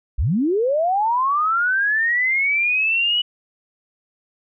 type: linear sweep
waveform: sine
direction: up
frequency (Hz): 41.14 to 2960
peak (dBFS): -16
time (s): 0.18-3.22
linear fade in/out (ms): 10
effects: none